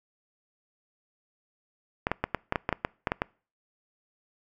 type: clicks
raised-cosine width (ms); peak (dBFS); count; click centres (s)
0.5; -10; 12; 2.069 / 2.116 / 2.24 / 2.347 / 2.524 / 2.558 / 2.691 / 2.727 / 2.849 / 3.072 / 3.119 / 3.219
effects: noise-tail reverb RT60 0.4 s tail -25 dB re dry